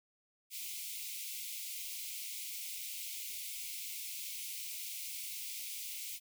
white high-pass noise, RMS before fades -43 dBFS, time 0.5-6.2 s, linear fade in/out 50 ms, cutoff 2100 Hz, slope 96 dB/octave, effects none

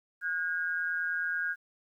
sine tone pair together, 1451 / 1620.3 Hz, F#6 / G#6, -34 / -43 cents, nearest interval major second, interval 191 cents, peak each -33 / -31 dBFS, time 0.21-1.56 s, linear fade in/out 50 ms, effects 11-bit

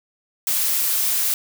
blue noise with amplitude modulation, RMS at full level -19 dBFS, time 0.47-1.34 s, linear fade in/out 2 ms, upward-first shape sine, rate 217 Hz, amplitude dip 35%, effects none

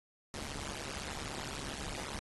pink noise with amplitude modulation, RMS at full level -37 dBFS, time 0.34-2.19 s, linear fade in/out 0 ms, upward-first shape sine, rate 143 Hz, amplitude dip 95%, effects low-pass 9000 Hz 12 dB/octave + AAC 32 kbps

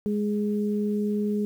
sine tone pair together, 207.7 / 416.7 Hz, G#3 / G#4, 0 / +6 cents, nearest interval octave, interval 1206 cents, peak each -24 / -29 dBFS, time 0.06-1.45 s, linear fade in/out 0 ms, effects 9-bit

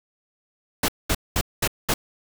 pink noise bursts, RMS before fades -21 dBFS, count 5, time 0.83-1.94 s, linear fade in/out 5 ms, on 54 ms, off 210 ms, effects none

